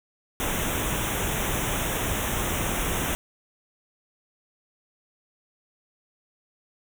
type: band-stop noise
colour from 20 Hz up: pink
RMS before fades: -27 dBFS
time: 0.4-3.15 s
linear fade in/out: 0 ms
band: 3700 to 5700 Hz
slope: 96 dB/octave
effects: none